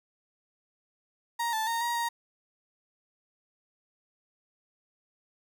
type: tone with pitch steps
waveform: 35% pulse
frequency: 937 / 879 / 924 / 947 / 937 Hz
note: A#5 / A5 / A#5 / A#5 / A#5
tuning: +9 / -2 / -16 / +27 / +9 cents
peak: -26 dBFS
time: 1.39-2.09 s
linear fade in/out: 10 ms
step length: 140 ms
effects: none